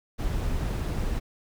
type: noise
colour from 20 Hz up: brown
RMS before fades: -28 dBFS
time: 0.18-1.2 s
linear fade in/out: 20 ms
effects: none